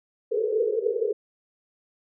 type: band-pass noise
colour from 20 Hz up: white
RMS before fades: -25 dBFS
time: 0.31-1.13 s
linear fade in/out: 5 ms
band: 410 to 480 Hz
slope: 96 dB/octave
effects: none